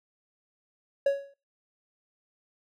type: tone with exponential decay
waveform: triangle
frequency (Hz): 557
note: C#5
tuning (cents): +8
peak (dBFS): -16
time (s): 1.06-1.34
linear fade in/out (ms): 5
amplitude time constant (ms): 60
effects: noise-tail reverb RT60 0.3 s tail -22 dB re dry